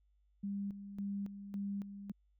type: tone with tremolo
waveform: sine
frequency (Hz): 200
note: G3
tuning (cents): +35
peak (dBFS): -36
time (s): 0.43-2.12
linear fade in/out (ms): 10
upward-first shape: square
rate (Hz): 1.8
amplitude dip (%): 65
effects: added 50 Hz sine -69 dBFS peak until 2.39 s